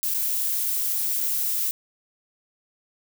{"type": "noise with dropouts", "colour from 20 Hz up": "violet", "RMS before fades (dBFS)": -25, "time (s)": [0.03, 1.71], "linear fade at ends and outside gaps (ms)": 0, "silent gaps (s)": [[0.139, 0.145], [1.205, 1.209]], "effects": []}